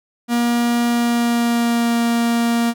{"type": "tone with pitch glide", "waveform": "45% pulse", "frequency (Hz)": [237.8, 234.1], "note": ["A#3", "A#3"], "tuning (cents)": [35, 8], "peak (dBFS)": -15, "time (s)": [0.28, 2.74], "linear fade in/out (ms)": 50, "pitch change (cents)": -27, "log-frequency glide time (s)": [0.87, 1.97], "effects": []}